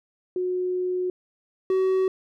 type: tone pair in turn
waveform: sine / triangle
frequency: 364.4 / 377.3 Hz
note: F#4 / F#4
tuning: -26 / +34 cents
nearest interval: minor second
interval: 60 cents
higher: second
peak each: -23 / -17 dBFS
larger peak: second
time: 0.36-1.1 / 1.7-2.08 s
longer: first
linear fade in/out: 2 ms
effects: none